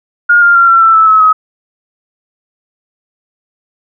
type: tone with pitch steps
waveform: sine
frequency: 1423 / 1400.2 / 1377.7 / 1355.6 / 1333.9 / 1312.5 / 1291.4 / 1270.7 Hz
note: F6 / F6 / F6 / E6 / E6 / E6 / E6 / D#6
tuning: +32 / +4 / -24 / +48 / +20 / -8 / -36 / +36 cents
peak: -3 dBFS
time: 0.29-1.33 s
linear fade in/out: 10 ms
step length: 130 ms
effects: none